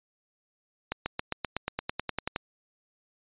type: accelerating click train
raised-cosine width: 0.3 ms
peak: -13 dBFS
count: 14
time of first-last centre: 0.92-2.361 s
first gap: 140 ms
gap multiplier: 0.96
effects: resampled to 8000 Hz